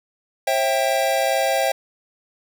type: chord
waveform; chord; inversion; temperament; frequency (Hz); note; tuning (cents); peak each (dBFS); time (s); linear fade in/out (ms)
square; C major; none; equal with one note detuned; 537 / 659.3 / 784; C5 / E5 / G5; +45 / 0 / 0; -23; 0.47-1.72; 5
effects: none